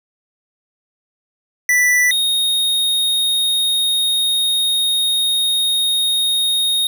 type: tone pair in turn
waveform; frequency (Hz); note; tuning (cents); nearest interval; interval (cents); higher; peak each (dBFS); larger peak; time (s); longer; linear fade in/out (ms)
square; 1975.5 / 3721; B6 / A#7; 0 / -4; major seventh; 1096; second; -12 / -15; first; 1.69-2.11 / 2.11-6.87; second; 2
effects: none